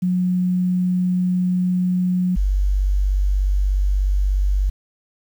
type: tone pair in turn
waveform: sine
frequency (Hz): 181.4 / 48.35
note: F#3 / G1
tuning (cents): -34 / -23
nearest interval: octave + major seventh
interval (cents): 2289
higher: first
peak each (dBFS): -16 / -15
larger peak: second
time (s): 0.02-2.36 / 2.36-4.7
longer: neither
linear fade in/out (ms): 10
effects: 8-bit